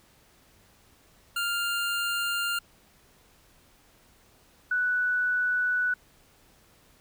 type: tone pair in turn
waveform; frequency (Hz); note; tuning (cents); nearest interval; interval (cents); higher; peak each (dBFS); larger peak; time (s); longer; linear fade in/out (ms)
25% pulse / sine; 1399 / 1482.2; F6 / F#6; +3 / +3; minor second; 100; second; -23; neither; 1.36-2.59 / 4.71-5.94; neither; 5
effects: pink hiss -60 dBFS RMS until 7 s